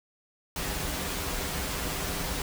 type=noise with comb filter; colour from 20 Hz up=pink; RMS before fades=-32 dBFS; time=0.56-2.42 s; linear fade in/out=2 ms; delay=8.9 ms; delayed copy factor=-0.55; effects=none